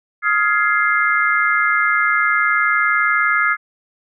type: chord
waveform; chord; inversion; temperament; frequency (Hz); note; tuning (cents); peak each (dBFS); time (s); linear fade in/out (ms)
sine; F minor seventh; third; just; 1257.2 / 1396.9 / 1676.3 / 2095; Eb6 / F6 / Ab6 / C7; +18 / 0 / +16 / +2; -19; 0.22-3.57; 50
effects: none